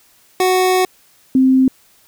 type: tone pair in turn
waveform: 25% pulse / sine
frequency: 370 / 261.6 Hz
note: F#4 / C4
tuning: 0 / 0 cents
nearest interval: tritone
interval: 600 cents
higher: first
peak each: -8 dBFS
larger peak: neither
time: 0.4-0.85 / 1.35-1.68 s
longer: first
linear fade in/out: 2 ms
effects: white hiss -52 dBFS RMS until 2.07 s